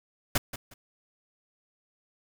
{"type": "noise with echo", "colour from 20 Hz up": "pink", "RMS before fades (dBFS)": -24, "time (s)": [0.35, 0.38], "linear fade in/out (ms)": 5, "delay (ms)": 180, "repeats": 2, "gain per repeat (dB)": -13, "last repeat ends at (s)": 0.74, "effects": []}